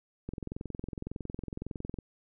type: click train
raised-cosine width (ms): 3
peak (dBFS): -24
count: 38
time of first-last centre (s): 0.29-1.987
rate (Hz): 21.8
effects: none